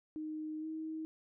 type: tone with pitch glide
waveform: sine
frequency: 309.9 to 316.6 Hz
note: D#4 to D#4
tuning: -7 to +30 cents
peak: -38 dBFS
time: 0.16-1.05 s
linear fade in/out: 0 ms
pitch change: +37 cents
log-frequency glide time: 0.6-0.66 s
effects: none